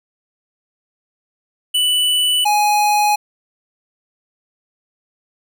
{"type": "tone pair in turn", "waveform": "square", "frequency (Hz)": [2974, 834.6], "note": ["F#7", "G#5"], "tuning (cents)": [8, 8], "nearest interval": "octave + minor seventh", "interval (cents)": 2200, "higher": "first", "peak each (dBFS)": [-14, -13], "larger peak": "second", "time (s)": [[1.74, 2.45], [2.45, 3.16]], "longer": "neither", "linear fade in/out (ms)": 10, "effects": []}